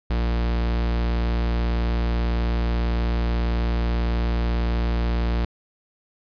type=tone; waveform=45% pulse; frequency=58.27 Hz; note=A#1; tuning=in tune; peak=-20 dBFS; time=0.1-5.45 s; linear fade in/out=5 ms; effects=resampled to 11025 Hz

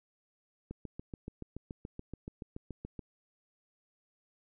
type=click train; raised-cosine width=3 ms; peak=-28 dBFS; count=17; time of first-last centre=0.71-2.992 s; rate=7.01 Hz; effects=none

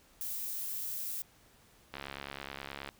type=noise; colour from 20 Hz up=violet; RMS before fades=-38 dBFS; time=0.21-1.22 s; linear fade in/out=0 ms
type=click train; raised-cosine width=0.3 ms; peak=-24 dBFS; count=67; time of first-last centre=1.94-2.89 s; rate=69.5 Hz
effects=pink hiss -63 dBFS RMS until 2.99 s

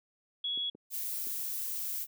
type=tone; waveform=sine; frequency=3354 Hz; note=G#7; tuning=16 cents sharp; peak=-31 dBFS; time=0.44-0.7 s; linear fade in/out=5 ms
type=clicks; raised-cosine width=3 ms; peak=-32 dBFS; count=3; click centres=0.575 / 0.75 / 1.27 s
type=noise; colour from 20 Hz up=violet; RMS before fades=-36 dBFS; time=0.9-2.07 s; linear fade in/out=50 ms
effects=high-pass 300 Hz 12 dB/octave

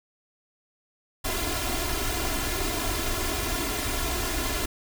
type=noise with comb filter; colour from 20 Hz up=pink; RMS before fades=-28 dBFS; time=1.24-4.66 s; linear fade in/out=10 ms; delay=2.9 ms; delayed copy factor=+0.95; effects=none

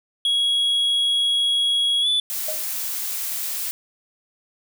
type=tone with pitch glide; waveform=triangle; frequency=3322 to 3475 Hz; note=G#7 to A7; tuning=0 to -22 cents; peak=-16 dBFS; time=0.25-2.2 s; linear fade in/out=2 ms; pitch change=+78 cents; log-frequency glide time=2.01-2.08 s
type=noise; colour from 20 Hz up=blue; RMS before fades=-27 dBFS; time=2.3-3.71 s; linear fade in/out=0 ms
type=tone with exponential decay; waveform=sine; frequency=622.3 Hz; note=D#5; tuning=in tune; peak=-24 dBFS; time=2.48-2.66 s; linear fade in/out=5 ms; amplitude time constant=38 ms
effects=none

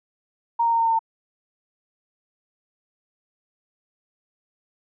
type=tone with pitch steps; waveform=sine; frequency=932.3 / 926.4 / 920.5 / 914.7 / 908.9 / 903.1 Hz; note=A#5 / A#5 / A#5 / A#5 / A#5 / A5; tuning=0 / -11 / -22 / -33 / -44 / +45 cents; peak=-17 dBFS; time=0.59-0.992 s; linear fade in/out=10 ms; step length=67 ms; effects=none

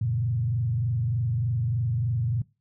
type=tone with frequency modulation; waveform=sine; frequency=118.1 Hz; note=A#2; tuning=23 cents sharp; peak=-23 dBFS; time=0.01-2.42 s; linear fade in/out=5 ms; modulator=23.3 Hz; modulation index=0.85; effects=noise-tail reverb RT60 0.3 s tail -22 dB re dry

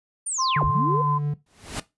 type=linear two-way sweep; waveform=sine; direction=down then up; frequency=9397 to 35.41 to 498.9 Hz; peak=-25 dBFS; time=0.26-1.02 s; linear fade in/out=10 ms; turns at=0.64 s
type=tone with pitch glide; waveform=sine; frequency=1046.5 to 1022.6 Hz; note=C6 to C6; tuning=0 to -40 cents; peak=-22 dBFS; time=0.38-1.19 s; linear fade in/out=20 ms; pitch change=-40 cents; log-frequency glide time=0.73-1.05 s
type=tone with tremolo; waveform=triangle; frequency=146.5 Hz; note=D3; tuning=4 cents flat; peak=-19 dBFS; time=0.56-1.34 s; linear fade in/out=5 ms; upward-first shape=sine; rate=5.9 Hz; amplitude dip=25%
type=noise with exponential growth; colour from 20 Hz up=pink; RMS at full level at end=-27 dBFS; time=1.46-1.8 s; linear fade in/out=5 ms; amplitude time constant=72 ms
effects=noise-tail reverb RT60 0.2 s tail -17 dB re dry + resampled to 24000 Hz

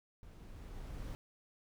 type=noise with level ramp; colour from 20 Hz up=brown; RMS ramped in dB=-54 to -42 dBFS; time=0.23-1.15 s; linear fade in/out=0 ms; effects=none

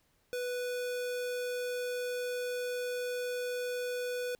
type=tone; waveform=square; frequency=493.9 Hz; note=B4; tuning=in tune; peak=-34 dBFS; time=0.33-4.35 s; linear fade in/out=0 ms; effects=pink hiss -72 dBFS RMS until 4.39 s

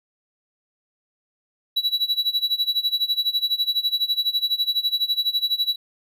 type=tone with tremolo; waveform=triangle; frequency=3923 Hz; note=B7; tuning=12 cents flat; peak=-15 dBFS; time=1.76-5.76 s; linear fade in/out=10 ms; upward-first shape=sine; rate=12 Hz; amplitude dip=90%; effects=none

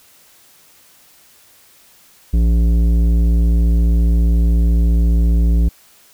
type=tone with tanh clipping; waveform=sine; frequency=57.2 Hz; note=A#1; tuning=32 cents flat; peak=-12 dBFS; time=2.33-5.69 s; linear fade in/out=10 ms; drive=12 dB; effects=white hiss -49 dBFS RMS until 6.13 s

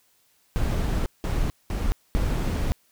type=noise bursts at uneven times; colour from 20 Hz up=brown; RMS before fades=-24 dBFS; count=4; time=0.56-1.06 / 1.24-1.5 / 1.7-1.92 / 2.15-2.72 s; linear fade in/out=0 ms; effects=white hiss -64 dBFS RMS until 2.91 s

